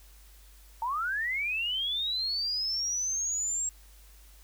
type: linear sweep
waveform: sine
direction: up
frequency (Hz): 880 to 7600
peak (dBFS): -28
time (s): 0.82-3.69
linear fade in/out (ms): 2
effects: added 50 Hz sine -52 dBFS peak until 4.43 s + white hiss -59 dBFS RMS until 4.43 s